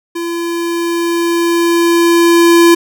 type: tone with level ramp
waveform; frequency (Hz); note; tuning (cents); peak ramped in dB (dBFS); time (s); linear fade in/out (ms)
square; 339.8; F4; -47; -18 to -4; 0.15-2.75; 10
effects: none